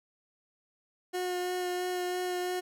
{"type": "tone with vibrato", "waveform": "30% pulse", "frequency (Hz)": 361, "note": "F#4", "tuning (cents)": -43, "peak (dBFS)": -28, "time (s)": [1.13, 2.61], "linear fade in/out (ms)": 20, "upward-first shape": "sine", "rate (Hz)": 3, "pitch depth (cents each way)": 12, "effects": []}